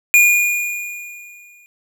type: tone with exponential decay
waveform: square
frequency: 2433 Hz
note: D#7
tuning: 39 cents flat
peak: -7 dBFS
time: 0.14-1.66 s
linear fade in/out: 0 ms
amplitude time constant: 330 ms
effects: none